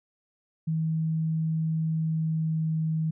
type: tone with pitch glide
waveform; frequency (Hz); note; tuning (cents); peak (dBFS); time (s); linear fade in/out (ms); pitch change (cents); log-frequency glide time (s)
sine; 160 to 158.99; D#3 to D#3; +49 to +38; -24; 0.67-3.11; 10; -11; 1.93-2.8
effects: none